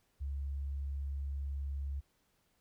sine tone, 69.6 Hz, C#2, 8 cents sharp, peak -35 dBFS, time 0.2-2.01 s, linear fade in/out 20 ms, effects pink hiss -75 dBFS RMS until 2.6 s

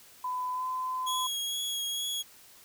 sine tone with pitch glide, 1004 to 1021 Hz, B5 to C6, +28 to -43 cents, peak -30 dBFS, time 0.24-1.27 s, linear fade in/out 5 ms, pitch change +29 cents, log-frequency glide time 0.52-0.65 s
sawtooth tone with vibrato, 3322 Hz, G#7, in tune, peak -28 dBFS, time 1.06-2.23 s, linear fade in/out 20 ms, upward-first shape triangle, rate 2.2 Hz, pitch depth 20 cents each way
effects white hiss -55 dBFS RMS until 2.64 s

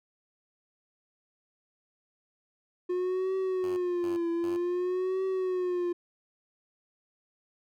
triangle tone with vibrato, 358 Hz, F4, 43 cents sharp, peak -25 dBFS, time 2.89-5.93 s, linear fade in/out 10 ms, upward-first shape triangle, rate 0.53 Hz, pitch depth 110 cents each way
5% pulse tone bursts, 92.5 Hz, F#2, in tune, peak -33 dBFS, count 3, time 3.63-4.57 s, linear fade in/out 5 ms, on 140 ms, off 260 ms
effects none

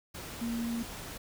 sine tone in noise, 233.1 Hz, A#3, in tune, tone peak -31 dBFS, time 0.41-0.83 s, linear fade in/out 10 ms, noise pink, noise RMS -43 dBFS, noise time 0.14-1.18 s, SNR +9 dB, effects none

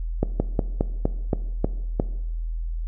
slowing click train, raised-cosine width 2 ms, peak -7 dBFS, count 8, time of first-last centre 0.23-1.999 s, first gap 170 ms, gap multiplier 1.13, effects noise-tail reverb RT60 0.9 s tail -17 dB re dry + added 41 Hz sine -25 dBFS peak until 2.87 s

